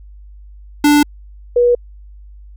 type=tone pair in turn; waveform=square / sine; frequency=293.7 / 484 Hz; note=D4 / B4; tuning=0 / -35 cents; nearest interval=major sixth; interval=865 cents; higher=second; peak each=-8 dBFS; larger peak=neither; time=0.84-1.03 / 1.56-1.75 s; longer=neither; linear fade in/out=5 ms; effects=added 50 Hz sine -35 dBFS peak until 2.56 s